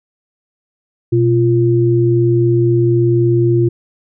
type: tone pair together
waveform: sine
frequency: 122.44 / 346.3 Hz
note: B2 / F4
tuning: -15 / -15 cents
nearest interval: octave + tritone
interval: 1800 cents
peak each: -12 dBFS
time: 1.12-3.69 s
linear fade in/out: 10 ms
effects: none